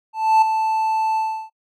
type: tone with ADSR envelope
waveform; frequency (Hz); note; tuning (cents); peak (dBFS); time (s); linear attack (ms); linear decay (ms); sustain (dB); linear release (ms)
triangle; 880; A5; 0; -7; 0.13-1.5; 290; 6; -8; 330
effects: noise-tail reverb RT60 0.1 s tail -22 dB re dry + MP3 64 kbps